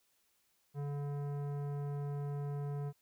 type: tone with tanh clipping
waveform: sine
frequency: 143.4 Hz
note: D3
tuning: 41 cents flat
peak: -38 dBFS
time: 0.74-2.93 s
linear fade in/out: 50 ms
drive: 15 dB
effects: white hiss -75 dBFS RMS until 3.01 s